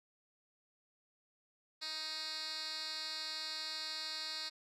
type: tone with band-pass filter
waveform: 10% pulse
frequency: 312.9 Hz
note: D#4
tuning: 10 cents sharp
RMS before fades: -42 dBFS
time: 1.81-4.5 s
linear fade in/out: 20 ms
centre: 4200 Hz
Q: 3.6
effects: none